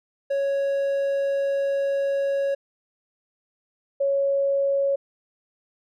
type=tone pair in turn; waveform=triangle / sine; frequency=554.4 / 554.4 Hz; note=C#5 / C#5; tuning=0 / 0 cents; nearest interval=unison; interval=0 cents; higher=neither; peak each=-19 dBFS; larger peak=neither; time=0.3-2.55 / 4-4.96 s; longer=first; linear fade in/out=10 ms; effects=none